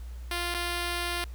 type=tone with dropouts; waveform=5% pulse; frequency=348.8 Hz; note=F4; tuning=2 cents flat; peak=-18 dBFS; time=0.31-1.24 s; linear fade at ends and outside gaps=1 ms; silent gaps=0.541-0.547 s; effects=added 60 Hz sine -37 dBFS peak until 1.34 s + pink hiss -57 dBFS RMS until 1.34 s

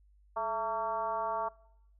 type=tone with frequency modulation; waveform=sine; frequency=900 Hz; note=A5; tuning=39 cents sharp; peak=-30 dBFS; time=0.36-1.49 s; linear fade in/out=10 ms; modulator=235 Hz; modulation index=1.3; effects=noise-tail reverb RT60 0.8 s tail -23 dB re dry + added 50 Hz sine -60 dBFS peak until 1.99 s

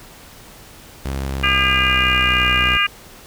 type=tone with pitch glide; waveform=sawtooth; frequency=67.6 to 62.71 Hz; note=C#2 to B1; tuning=-43 to +27 cents; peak=-18 dBFS; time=1.05-2.77 s; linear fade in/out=5 ms; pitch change=-130 cents; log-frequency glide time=1.31-2.36 s
type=harmonic tone; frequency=403.6 Hz; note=G#4; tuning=49 cents flat; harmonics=3 / 4 / 5 / 6 / 7; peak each=-21 / -21 / -24 / -19 / -19 dBFS; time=1.43-2.87 s; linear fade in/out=10 ms
effects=pink hiss -42 dBFS RMS until 3.26 s

